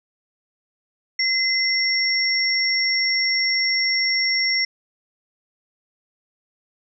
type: tone pair together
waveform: sine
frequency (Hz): 2055 / 5493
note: C7 / F8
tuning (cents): -32 / -30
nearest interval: octave + perfect fourth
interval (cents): 1702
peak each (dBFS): -21 / -20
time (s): 1.19-4.65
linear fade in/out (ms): 5
effects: none